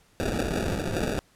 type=noise with sample-and-hold; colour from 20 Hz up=white; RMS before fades=-28 dBFS; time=0.2-1.19 s; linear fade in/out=0 ms; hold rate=1050 Hz; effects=pink hiss -61 dBFS RMS until 1.35 s + low-pass 12000 Hz 12 dB/octave